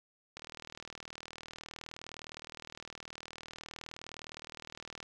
click train, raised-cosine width 0.2 ms, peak -27 dBFS, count 185, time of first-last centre 0.37-5.028 s, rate 39.5 Hz, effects none

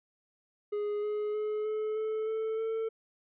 triangle tone with pitch steps, 415.3 / 420.4 / 425.5 / 430.7 / 435.9 / 441.3 / 446.7 Hz, G#4 / G#4 / G#4 / A4 / A4 / A4 / A4, 0 / +21 / +42 / -37 / -16 / +5 / +26 cents, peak -28 dBFS, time 0.72-2.89 s, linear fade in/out 10 ms, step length 310 ms, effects resampled to 8000 Hz

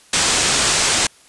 white low-pass noise, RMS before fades -17 dBFS, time 0.13-1.07 s, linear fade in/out 5 ms, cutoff 8900 Hz, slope 48 dB/octave, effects white hiss -49 dBFS RMS until 1.28 s + resampled to 24000 Hz

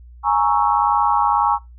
sine chord, A# half-diminished seventh, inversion third, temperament equal, 830.6 / 932.3 / 1108.7 / 1318.5 Hz, G#5 / A#5 / C#6 / E6, 0 / 0 / 0 / 0 cents, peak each -18 / -19 / -19 / -24 dBFS, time 0.23-1.59 s, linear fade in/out 50 ms, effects noise-tail reverb RT60 0.2 s tail -21 dB re dry + added 60 Hz sine -39 dBFS peak until 1.78 s

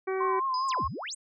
harmonic tone, 380 Hz, F#4, 46 cents sharp, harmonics 1 / 2 / 3 / 4 / 5 / 6, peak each -28 / -38 / -38 / -42 / -44 / -43 dBFS, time 0.07-0.4 s, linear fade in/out 10 ms
sine tone with vibrato, 1046.5 Hz, C6, in tune, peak -26 dBFS, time 0.2-0.88 s, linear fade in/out 10 ms, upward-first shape triangle, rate 4.9 Hz, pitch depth 66 cents each way
sine tone with exponential decay, 5000 Hz, D#8, 8 cents sharp, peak -34 dBFS, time 0.54-1.1 s, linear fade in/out 1 ms, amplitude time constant 120 ms
sine exponential two-way sweep, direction down then up, 9397 to 59.9 to 9397 Hz, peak -34 dBFS, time 0.68-1.15 s, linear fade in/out 10 ms, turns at 0.86 s
effects none

